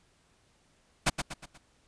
pink noise with echo, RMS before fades -24 dBFS, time 1.06-1.1 s, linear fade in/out 10 ms, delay 120 ms, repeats 4, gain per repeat -7 dB, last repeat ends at 1.58 s, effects pink hiss -67 dBFS RMS until 1.87 s + resampled to 22050 Hz

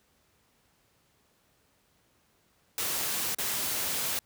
white noise with dropouts, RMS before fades -31 dBFS, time 2.78-4.19 s, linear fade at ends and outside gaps 1 ms, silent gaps 3.347-3.385 s, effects pink hiss -68 dBFS RMS until 4.25 s + high-pass 60 Hz 12 dB/octave

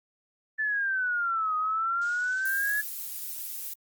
sine exponential two-way sweep, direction down then up, 1760 to 1244.5 to 1707 Hz, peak -25 dBFS, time 0.58-2.82 s, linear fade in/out 20 ms, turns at 1.56 s
violet noise, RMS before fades -36 dBFS, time 2.01-3.74 s, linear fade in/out 10 ms
effects Opus 24 kbps

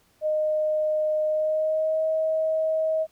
sine tone with pitch glide, 616 to 634.4 Hz, D#5 to D#5, -17 to +33 cents, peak -21 dBFS, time 0.21-3.07 s, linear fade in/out 50 ms, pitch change +50 cents, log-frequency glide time 1.26-2.04 s, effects pink hiss -63 dBFS RMS until 3.11 s

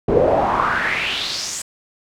brown noise with band-pass filter sweep, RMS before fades -19 dBFS, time 0.08-1.62 s, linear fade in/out 5 ms, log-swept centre 400 to 8000 Hz, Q 4, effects none

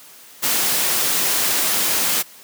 white noise, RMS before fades -19 dBFS, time 0.42-2.23 s, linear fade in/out 20 ms, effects white hiss -44 dBFS RMS until 2.43 s + high-pass 150 Hz 12 dB/octave

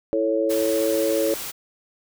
sine chord, A major, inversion second, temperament equal, 329.6 / 440 / 554.4 Hz, E4 / A4 / C#5, 0 / 0 / 0 cents, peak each -24 / -24 / -22 dBFS, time 0.13-1.34 s, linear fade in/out 0 ms
white noise, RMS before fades -32 dBFS, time 0.49-1.52 s, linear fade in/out 20 ms
effects none

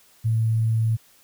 sine tone with sample-and-hold, 112.1 Hz, A2, 33 cents sharp, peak -18 dBFS, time 0.24-0.97 s, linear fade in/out 20 ms, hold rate 11025 Hz, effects white hiss -56 dBFS RMS until 1.23 s

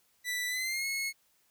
sawtooth tone with pitch glide, 1975.5 to 2179 Hz, B6 to C#7, 0 to -30 cents, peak -28 dBFS, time 0.24-1.13 s, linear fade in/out 50 ms, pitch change +170 cents, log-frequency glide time 0.48-0.86 s, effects white hiss -70 dBFS RMS until 1.5 s

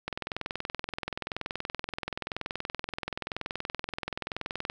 click train, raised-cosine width 0.3 ms, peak -16 dBFS, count 98, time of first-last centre 0.08-4.699 s, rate 21 Hz, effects none

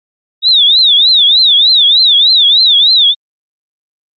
sine tone with vibrato, 3696 Hz, A#7, 16 cents flat, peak -4 dBFS, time 0.42-3.15 s, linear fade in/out 50 ms, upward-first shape triangle, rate 3.3 Hz, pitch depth 220 cents each way, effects Opus 32 kbps

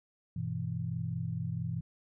sine chord, E minor, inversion first, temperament just, 98.89 / 123.61 / 164.81 Hz, G2 / B2 / E3, +16 / +2 / 0 cents, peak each -39 / -36 / -36 dBFS, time 0.36-1.81 s, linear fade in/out 5 ms, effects none

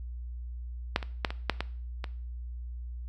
clicks, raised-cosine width 0.3 ms, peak -8 / -21 / -9 / -19 / -8 / -14 / -19 dBFS, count 7, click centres 0.961 / 1.028 / 1.248 / 1.305 / 1.497 / 1.606 / 2.042 s, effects noise-tail reverb RT60 0.5 s tail -19 dB re dry + added 60 Hz sine -36 dBFS peak until 3.08 s

